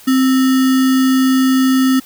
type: tone with sample-and-hold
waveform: sine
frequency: 261.6 Hz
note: C4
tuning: in tune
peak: -9 dBFS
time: 0.07-2 s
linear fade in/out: 10 ms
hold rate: 1575 Hz
effects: white hiss -41 dBFS RMS until 2.05 s